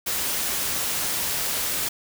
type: noise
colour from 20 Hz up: white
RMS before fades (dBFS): -26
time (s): 0.06-1.89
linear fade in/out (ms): 10
effects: none